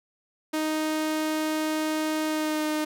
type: tone with pitch glide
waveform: sawtooth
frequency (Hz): 311.1 to 306.6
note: D#4 to D#4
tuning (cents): 0 to -25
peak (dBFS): -21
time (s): 0.53-2.85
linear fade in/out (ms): 10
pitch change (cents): -25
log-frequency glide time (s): 2.26-2.65
effects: none